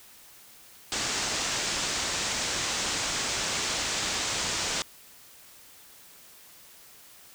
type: low-pass noise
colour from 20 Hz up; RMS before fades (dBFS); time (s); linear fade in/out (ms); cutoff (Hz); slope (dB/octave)
white; -30; 0.92-4.82; 0; 7800; 48
effects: white hiss -52 dBFS RMS until 7.34 s